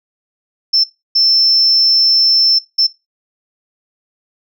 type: tone bursts at uneven times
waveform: sine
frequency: 5330 Hz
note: E8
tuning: 18 cents sharp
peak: -7 dBFS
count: 3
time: 0.73-0.84 / 1.15-2.59 / 2.78-2.87 s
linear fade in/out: 10 ms
effects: noise-tail reverb RT60 0.2 s tail -18 dB re dry + tanh soft clip ceiling -3 dBFS